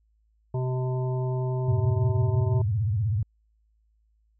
harmonic tone, 127.8 Hz, C3, 40 cents flat, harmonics 1 / 3 / 5 / 7 / 8, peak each -25 / -33 / -38 / -40 / -48 dBFS, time 0.54-2.62 s, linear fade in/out 5 ms
sine tone with vibrato, 105.4 Hz, G#2, 26 cents sharp, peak -22 dBFS, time 1.68-3.23 s, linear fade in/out 5 ms, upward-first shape sine, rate 16 Hz, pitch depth 230 cents each way
effects added 54 Hz sine -63 dBFS peak until 4.39 s

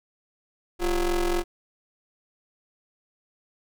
45% pulse ring-modulated tone, 185 Hz, F#3, in tune, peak -19 dBFS, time 0.79-1.44 s, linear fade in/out 50 ms, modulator 163 Hz, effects none

